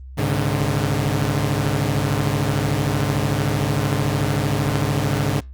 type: tone cluster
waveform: sawtooth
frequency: 103.9 / 135.3 / 148.6 Hz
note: G#2 / C#3 / D3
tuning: +1 / -42 / +21 cents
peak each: -19 dBFS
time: 0.17-5.41 s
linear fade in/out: 20 ms
effects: added 65 Hz sine -34 dBFS peak until 5.53 s + Opus 32 kbps